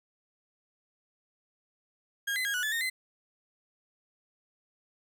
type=tone with pitch steps; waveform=35% pulse; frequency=1627 / 2030 / 1635 / 1473 / 1732 / 1841 / 2046 Hz; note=G#6 / B6 / G#6 / F#6 / A6 / A#6 / C7; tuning=-36 / +47 / -28 / -8 / -28 / -22 / -39 cents; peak=-27 dBFS; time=2.27-2.9 s; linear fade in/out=10 ms; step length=90 ms; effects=none